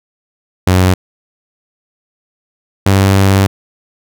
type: tone pair in turn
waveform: sawtooth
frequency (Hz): 92.2 / 97.32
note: F#2 / G2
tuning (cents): -6 / -12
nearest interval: minor second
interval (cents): 94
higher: second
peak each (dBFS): -3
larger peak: neither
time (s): 0.67-0.94 / 2.86-3.47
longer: second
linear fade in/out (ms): 5
effects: none